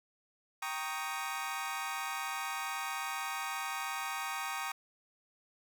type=chord; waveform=25% pulse; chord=Eb dominant seventh; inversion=first; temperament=equal; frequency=784 / 932.3 / 1108.7 / 1244.5 Hz; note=G5 / Bb5 / Db6 / Eb6; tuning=0 / 0 / 0 / 0 cents; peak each=-38 / -38 / -38 / -37 dBFS; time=0.62-4.72 s; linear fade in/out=5 ms; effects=none